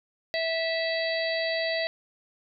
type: harmonic tone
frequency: 655 Hz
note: E5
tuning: 11 cents flat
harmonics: 1 / 3 / 4 / 5 / 6 / 7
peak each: -28 / -31 / -38 / -42 / -35 / -36 dBFS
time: 0.34-1.87 s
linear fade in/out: 0 ms
effects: none